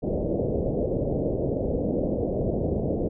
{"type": "low-pass noise", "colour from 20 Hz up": "white", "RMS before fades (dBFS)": -26, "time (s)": [0.02, 3.09], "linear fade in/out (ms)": 20, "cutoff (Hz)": 590, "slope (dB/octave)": 48, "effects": []}